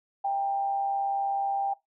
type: tone with amplitude modulation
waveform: sine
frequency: 792 Hz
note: G5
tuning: 18 cents sharp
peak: -23 dBFS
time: 0.24-1.74 s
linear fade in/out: 10 ms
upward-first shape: sine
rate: 139 Hz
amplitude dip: 40%
effects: noise-tail reverb RT60 0.2 s tail -22 dB re dry